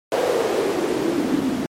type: noise with band-pass filter sweep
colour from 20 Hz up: white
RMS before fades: -21 dBFS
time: 0.12-1.66 s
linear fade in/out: 0 ms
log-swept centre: 520 to 240 Hz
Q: 4.1
effects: MP3 64 kbps